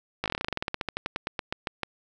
slowing click train, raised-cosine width 0.3 ms, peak -12 dBFS, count 25, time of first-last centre 0.24-1.833 s, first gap 18 ms, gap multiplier 1.1, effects none

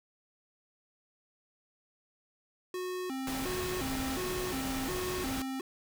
square tone with vibrato, 311 Hz, D#4, 1 cent flat, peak -35 dBFS, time 2.74-5.61 s, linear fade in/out 2 ms, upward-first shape square, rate 1.4 Hz, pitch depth 280 cents each way
pink noise, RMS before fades -38 dBFS, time 3.27-5.42 s, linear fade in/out 2 ms
effects none

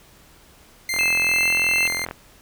sawtooth tone with tremolo, 2093 Hz, C7, in tune, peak -18 dBFS, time 0.89-2.05 s, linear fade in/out 2 ms, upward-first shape sine, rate 2.4 Hz, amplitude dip 30%
click train, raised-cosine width 0.5 ms, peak -15 dBFS, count 51, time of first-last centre 0.94-2.111 s, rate 42.7 Hz
sine tone with pitch glide, 2623 to 2663 Hz, E7 to E7, -9 to +17 cents, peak -18 dBFS, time 0.99-1.87 s, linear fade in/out 0 ms, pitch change +26 cents, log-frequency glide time 1.25-1.53 s
effects pink hiss -51 dBFS RMS until 2.41 s

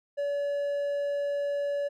triangle tone, 571 Hz, D5, 49 cents flat, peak -25 dBFS, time 0.17-1.89 s, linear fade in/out 20 ms, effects none

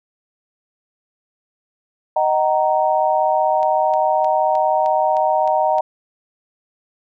sine chord, D# minor, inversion none, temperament equal with one note detuned, 622.3 / 758.2 / 932.3 Hz, D#5 / F#5 / A#5, 0 / +42 / 0 cents, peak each -18 / -18 / -19 dBFS, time 2.16-5.81 s, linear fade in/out 5 ms
click train, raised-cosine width 0.2 ms, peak -20 dBFS, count 8, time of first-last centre 3.63-5.784 s, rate 3.25 Hz
effects none

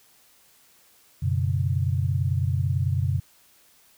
sine chord, F# suspended fourth, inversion none, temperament equal with one note detuned, 92.5 / 123.47 / 141.59 Hz, F#2 / B2 / C#3, 0 / 0 / +37 cents, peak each -24 / -26 / -27 dBFS, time 1.22-3.2 s, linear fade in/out 10 ms, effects white hiss -58 dBFS RMS until 3.97 s

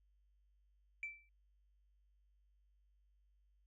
sine tone with exponential decay, 2331 Hz, D7, 14 cents flat, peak -37 dBFS, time 1.03-1.29 s, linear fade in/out 1 ms, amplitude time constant 56 ms, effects tanh soft clip ceiling -35 dBFS + added 50 Hz sine -70 dBFS peak until 3.66 s

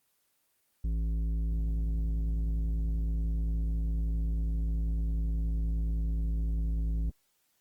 sine tone with tanh clipping, 55 Hz, A1, in tune, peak -29 dBFS, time 0.84-7.1 s, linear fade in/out 5 ms, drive 10 dB, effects white hiss -73 dBFS RMS until 7.6 s + Opus 24 kbps

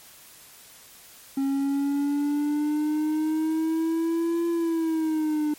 triangle exponential two-way sweep, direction up then down, 271.5 to 340.2 to 297.9 Hz, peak -20 dBFS, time 1.37-5.54 s, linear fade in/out 5 ms, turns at 4.48 s, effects white hiss -49 dBFS RMS until 5.58 s + MP3 64 kbps

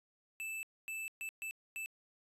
square tone bursts at uneven times, 2637 Hz, E7, in tune, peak -40 dBFS, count 5, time 0.4-0.63 / 0.88-1.08 / 1.21-1.29 / 1.42-1.51 / 1.76-1.86 s, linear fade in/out 0 ms, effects resampled to 32000 Hz

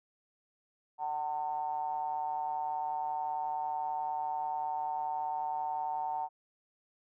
triangle ring-modulated tone, 75.6 Hz, D#2, 49 cents flat, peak -27 dBFS, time 0.98-6.29 s, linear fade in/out 50 ms, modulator 829 Hz, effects none

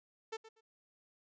sawtooth tone with echo, 444.2 Hz, A4, 16 cents sharp, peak -35 dBFS, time 0.32-0.37 s, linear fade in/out 10 ms, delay 120 ms, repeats 2, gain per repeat -14 dB, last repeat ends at 0.61 s, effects resampled to 16000 Hz

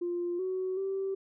sine tone with pitch steps, 349.5 / 373.3 / 387.2 Hz, F4 / F#4 / G4, +1 / +15 / -21 cents, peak -29 dBFS, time 0.01-1.15 s, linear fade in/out 10 ms, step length 380 ms, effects tanh soft clip ceiling -25 dBFS

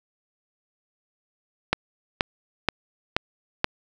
click train, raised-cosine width 0.3 ms, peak -3 dBFS, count 5, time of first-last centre 1.73-3.644 s, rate 2.09 Hz, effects none

